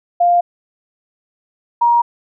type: tone pair in turn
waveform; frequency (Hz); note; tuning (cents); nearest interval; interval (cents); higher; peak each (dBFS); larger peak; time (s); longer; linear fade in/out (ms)
sine; 700 / 946.3; F5 / A#5; +4 / +26; perfect fourth; 522; second; -9; neither; 0.2-0.41 / 1.81-2.02; neither; 10
effects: none